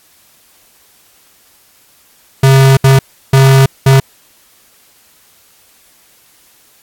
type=tone bursts at uneven times; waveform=square; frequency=134.5 Hz; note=C3; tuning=48 cents sharp; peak=-4 dBFS; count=4; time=2.43-2.77 / 2.84-2.99 / 3.33-3.66 / 3.86-4 s; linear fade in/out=5 ms; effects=white hiss -48 dBFS RMS until 6.82 s + AAC 64 kbps